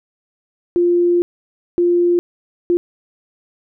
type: tone bursts at uneven times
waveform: sine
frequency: 349.2 Hz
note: F4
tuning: in tune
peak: -11 dBFS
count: 3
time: 0.76-1.22 / 1.78-2.19 / 2.7-2.77 s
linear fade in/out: 0 ms
effects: none